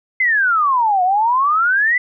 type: exponential two-way sweep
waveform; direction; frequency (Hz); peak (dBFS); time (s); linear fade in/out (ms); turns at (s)
sine; down then up; 2098 to 712 to 2022; -12; 0.2-1.98; 5; 1.03
effects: none